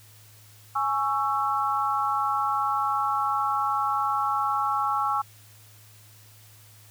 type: chord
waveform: sine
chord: C# minor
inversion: second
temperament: just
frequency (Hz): 831.5 / 1108.7 / 1330.5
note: G#5 / C#6 / E6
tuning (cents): +2 / 0 / +16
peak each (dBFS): -27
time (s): 0.75-5.22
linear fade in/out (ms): 10
effects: added 106 Hz sine -52 dBFS peak until 6.9 s + white hiss -54 dBFS RMS until 6.9 s